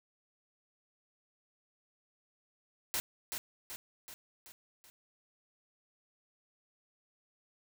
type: noise with echo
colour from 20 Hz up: white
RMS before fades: -34 dBFS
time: 2.94-3 s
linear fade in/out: 0 ms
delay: 380 ms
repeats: 5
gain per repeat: -5 dB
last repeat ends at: 4.9 s
effects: none